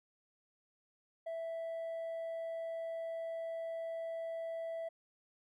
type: tone with hard clipping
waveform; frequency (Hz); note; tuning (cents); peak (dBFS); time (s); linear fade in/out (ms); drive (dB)
triangle; 659.3; E5; 0; -37; 1.26-4.89; 10; 1
effects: none